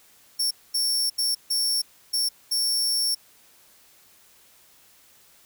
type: tone bursts at uneven times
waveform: sawtooth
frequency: 5460 Hz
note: F8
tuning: 40 cents flat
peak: -19 dBFS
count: 6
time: 0.39-0.51 / 0.74-1.1 / 1.18-1.35 / 1.5-1.82 / 2.13-2.29 / 2.51-3.15 s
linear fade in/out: 10 ms
effects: white hiss -56 dBFS RMS until 5.45 s